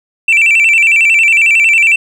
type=tone with vibrato; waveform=sine; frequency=2500 Hz; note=D#7; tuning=8 cents sharp; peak=-3 dBFS; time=0.28-1.96 s; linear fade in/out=5 ms; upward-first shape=square; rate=11 Hz; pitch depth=120 cents each way; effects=tanh soft clip ceiling -4 dBFS + 7-bit